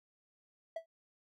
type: tone with exponential decay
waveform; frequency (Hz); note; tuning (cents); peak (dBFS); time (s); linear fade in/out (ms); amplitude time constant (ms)
triangle; 656; E5; -9; -31; 0.76-0.86; 5; 20
effects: MP3 64 kbps